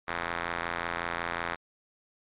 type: ring-modulated tone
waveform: 5% pulse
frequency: 85.4 Hz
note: F2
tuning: 38 cents flat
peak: -17 dBFS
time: 0.07-1.56 s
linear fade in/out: 20 ms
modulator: 1180 Hz
effects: resampled to 8000 Hz